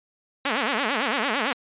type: tone with vibrato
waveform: 5% pulse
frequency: 246.9 Hz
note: B3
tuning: in tune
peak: -11 dBFS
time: 0.45-1.53 s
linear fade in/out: 5 ms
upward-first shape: sine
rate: 8.9 Hz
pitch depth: 270 cents each way
effects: resampled to 8000 Hz